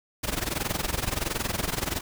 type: noise with amplitude modulation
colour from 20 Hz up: pink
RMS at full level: -26 dBFS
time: 0.23-2.01 s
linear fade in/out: 10 ms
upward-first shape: sine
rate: 21.4 Hz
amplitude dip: 85%
effects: none